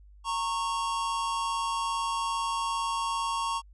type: tone pair together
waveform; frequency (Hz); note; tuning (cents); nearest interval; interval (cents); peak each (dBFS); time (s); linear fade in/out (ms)
square; 922.4 / 1100; A#5 / C#6; -19 / -14; minor third; 305; -32 / -31; 0.24-3.62; 50
effects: added 50 Hz sine -50 dBFS peak until 3.73 s + resampled to 24000 Hz